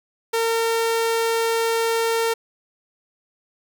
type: tone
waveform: sawtooth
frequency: 456.4 Hz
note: A#4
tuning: 37 cents flat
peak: -15 dBFS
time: 0.33-2.34 s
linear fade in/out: 10 ms
effects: none